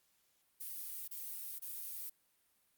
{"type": "noise bursts", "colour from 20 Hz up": "violet", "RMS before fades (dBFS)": -44, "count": 3, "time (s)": [0.6, 2.098], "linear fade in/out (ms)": 10, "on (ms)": 480, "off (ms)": 29, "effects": ["white hiss -75 dBFS RMS until 2.77 s", "Opus 48 kbps"]}